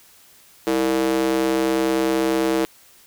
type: tone with high-pass filter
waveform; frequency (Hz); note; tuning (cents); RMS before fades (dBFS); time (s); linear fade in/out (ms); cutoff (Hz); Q
square; 65.41; C2; 0; -20; 0.67-2.65; 0; 370; 3.8
effects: white hiss -51 dBFS RMS until 3.06 s